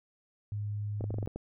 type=tone; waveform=sine; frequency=103.83 Hz; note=G#2; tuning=in tune; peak=-32 dBFS; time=0.52-1.26 s; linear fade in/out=0 ms
type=clicks; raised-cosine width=2 ms; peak=-24 dBFS; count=8; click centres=1.009 / 1.041 / 1.106 / 1.142 / 1.185 / 1.228 / 1.275 / 1.36 s
effects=none